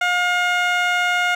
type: tone with band-pass filter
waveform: 15% pulse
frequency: 714 Hz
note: F5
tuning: 38 cents sharp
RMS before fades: -19 dBFS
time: 0.01-1.35 s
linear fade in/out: 5 ms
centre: 1500 Hz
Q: 0.69
effects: none